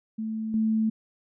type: tone with level steps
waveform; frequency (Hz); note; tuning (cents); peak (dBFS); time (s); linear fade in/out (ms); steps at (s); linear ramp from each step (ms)
sine; 220; A3; 0; -28 / -21; 0.18-0.9; 10; 0.54; 2
effects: none